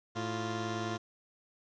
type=tone pair together; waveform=15% pulse; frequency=109.99 / 349.2 Hz; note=A2 / F4; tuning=0 / 0 cents; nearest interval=octave + minor sixth; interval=2000 cents; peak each=-30 / -30 dBFS; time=0.15-0.98 s; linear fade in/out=20 ms; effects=resampled to 16000 Hz + 11-bit